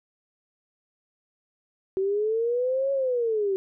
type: linear two-way sweep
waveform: sine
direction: up then down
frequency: 376.7 to 554.4 to 376.7 Hz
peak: -22 dBFS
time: 1.97-3.56 s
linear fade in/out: 0 ms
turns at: 2.92 s
effects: none